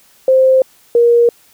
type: tone pair in turn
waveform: sine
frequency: 523.3 / 472.7 Hz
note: C5 / A#4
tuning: 0 / +24 cents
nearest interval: major second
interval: 176 cents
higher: first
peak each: -6 dBFS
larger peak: neither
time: 0.28-0.62 / 0.95-1.29 s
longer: neither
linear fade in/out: 2 ms
effects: white hiss -49 dBFS RMS until 1.53 s